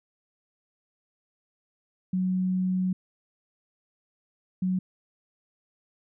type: tone bursts at uneven times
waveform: sine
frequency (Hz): 185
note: F#3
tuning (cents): 0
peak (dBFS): -23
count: 2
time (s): 2.13-2.93 / 4.62-4.79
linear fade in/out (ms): 5
effects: none